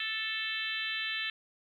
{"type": "harmonic tone with a mistuned harmonic", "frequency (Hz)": 440, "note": "A4", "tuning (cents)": 0, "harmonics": [3, 4, 5, 6, 7, 8, 9], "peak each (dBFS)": [-47, -37, -42, -38, -39, -41, -42], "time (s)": [0, 1.3], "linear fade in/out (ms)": 2, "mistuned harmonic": 7, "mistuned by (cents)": 25, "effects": ["11-bit"]}